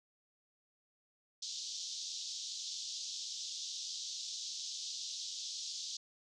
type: band-pass noise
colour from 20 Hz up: white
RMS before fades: -43 dBFS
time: 1.42-5.97 s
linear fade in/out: 5 ms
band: 3400 to 6500 Hz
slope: 48 dB/octave
effects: none